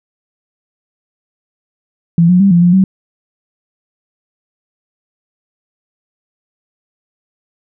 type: tone with pitch steps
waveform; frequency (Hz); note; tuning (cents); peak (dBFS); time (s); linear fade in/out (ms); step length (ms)
sine; 168.7 / 180.3 / 197.2 / 172.5 / 175.9 / 190; E3 / F#3 / G3 / F3 / F3 / F#3; +40 / -45 / +11 / -21 / +13 / +46; -5; 2.18-2.84; 2; 110
effects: none